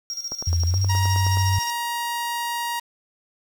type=tone with tremolo; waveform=sine; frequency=5600 Hz; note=F8; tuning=4 cents sharp; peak=-26 dBFS; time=0.1-1.7 s; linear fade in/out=0 ms; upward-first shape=square; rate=14 Hz; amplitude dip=75%
type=click train; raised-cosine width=1 ms; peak=-20 dBFS; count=11; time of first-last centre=0.32-1.372 s; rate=9.51 Hz
type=tone with pitch glide; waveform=sine; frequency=84 to 95.93 Hz; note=E2 to G2; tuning=+33 to -37 cents; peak=-18 dBFS; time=0.47-1.59 s; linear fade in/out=5 ms; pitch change=+230 cents; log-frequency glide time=0.67-0.79 s
type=tone; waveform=sawtooth; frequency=945 Hz; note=A#5; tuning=23 cents sharp; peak=-21 dBFS; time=0.89-2.8 s; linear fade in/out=10 ms
effects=7-bit